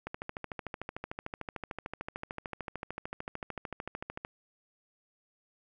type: click train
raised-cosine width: 0.5 ms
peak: -22 dBFS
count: 57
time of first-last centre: 0.07-4.249 s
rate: 13.4 Hz
effects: none